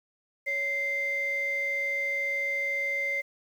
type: tone pair together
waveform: sine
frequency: 558 / 2086 Hz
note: C#5 / C7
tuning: +11 / -6 cents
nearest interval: octave + major seventh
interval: 2283 cents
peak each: -35 / -26 dBFS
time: 0.46-3.22 s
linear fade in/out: 20 ms
effects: tanh soft clip ceiling -22 dBFS + 9-bit